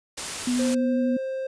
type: noise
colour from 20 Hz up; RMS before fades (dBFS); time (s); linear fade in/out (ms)
white; -31; 0.17-0.75; 10
type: tone with vibrato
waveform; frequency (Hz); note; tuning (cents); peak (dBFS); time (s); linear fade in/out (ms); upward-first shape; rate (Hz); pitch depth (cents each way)
sine; 246.9; B3; 0; -21; 0.47-1.17; 5; square; 12; 11
type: tone with pitch glide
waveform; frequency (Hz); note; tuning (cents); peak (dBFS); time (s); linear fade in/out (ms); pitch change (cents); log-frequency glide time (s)
triangle; 523.3 to 528.2; C5 to C5; 0 to +16; -25; 0.59-1.47; 5; +16; 0.71-0.99
effects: resampled to 22050 Hz